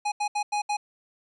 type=tone bursts at uneven times; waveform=square; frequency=830.6 Hz; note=G#5; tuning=in tune; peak=-25 dBFS; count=5; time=0.05-0.12 / 0.2-0.28 / 0.35-0.43 / 0.52-0.62 / 0.69-0.77 s; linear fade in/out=10 ms; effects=resampled to 22050 Hz